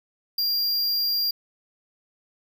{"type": "tone", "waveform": "square", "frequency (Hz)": 4776, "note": "D8", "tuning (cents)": 28, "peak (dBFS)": -22, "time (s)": [0.38, 1.31], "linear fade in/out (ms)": 5, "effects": ["9-bit"]}